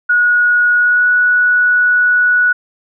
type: tone with pitch glide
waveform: sine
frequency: 1454 to 1470 Hz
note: F#6 to F#6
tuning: -31 to -12 cents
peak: -8 dBFS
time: 0.09-2.53 s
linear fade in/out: 10 ms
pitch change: +19 cents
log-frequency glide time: 0.77-1.07 s
effects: none